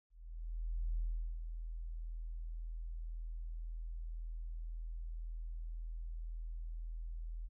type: tone with ADSR envelope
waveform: sine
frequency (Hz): 40.95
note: E1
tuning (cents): -11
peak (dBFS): -32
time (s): 0.1-7.49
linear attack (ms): 870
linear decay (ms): 410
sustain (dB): -8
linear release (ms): 35
effects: tanh soft clip ceiling -28 dBFS